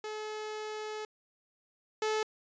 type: tone pair in turn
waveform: sawtooth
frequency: 428.7 / 432.7 Hz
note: A4 / A4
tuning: -45 / -29 cents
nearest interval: unison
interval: 16 cents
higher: second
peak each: -33 / -25 dBFS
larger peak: second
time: 0.04-1.05 / 2.02-2.23 s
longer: first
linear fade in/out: 2 ms
effects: resampled to 16000 Hz